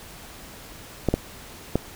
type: clicks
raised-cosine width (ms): 2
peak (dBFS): -6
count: 3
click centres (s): 1.087 / 1.14 / 1.756
effects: pink hiss -43 dBFS RMS until 1.95 s